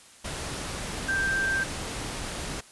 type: tone in noise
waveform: sine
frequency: 1572 Hz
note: G6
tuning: 4 cents sharp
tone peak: -24 dBFS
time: 1.08-1.64 s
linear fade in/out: 10 ms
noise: pink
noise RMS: -34 dBFS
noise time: 0.24-2.61 s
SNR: +7 dB
effects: white hiss -52 dBFS RMS until 2.71 s + resampled to 24000 Hz